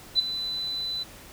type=tone with ADSR envelope; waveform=sine; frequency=4000 Hz; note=B7; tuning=21 cents sharp; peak=-15 dBFS; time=0.15-1.04 s; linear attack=42 ms; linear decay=11 ms; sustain=-13 dB; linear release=17 ms; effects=pink hiss -47 dBFS RMS until 1.32 s